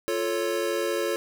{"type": "chord", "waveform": "square", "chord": "F augmented", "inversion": "none", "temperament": "equal", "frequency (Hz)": [349.2, 440, 554.4], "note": ["F4", "A4", "C#5"], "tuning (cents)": [0, 0, 0], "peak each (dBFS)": -30, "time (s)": [0.08, 1.16], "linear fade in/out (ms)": 0, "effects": []}